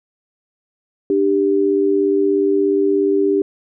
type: tone pair together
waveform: sine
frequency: 297.2 / 394.1 Hz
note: D4 / G4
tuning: +21 / +9 cents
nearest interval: perfect fourth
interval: 488 cents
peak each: -18 / -14 dBFS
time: 1.1-3.42 s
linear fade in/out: 2 ms
effects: none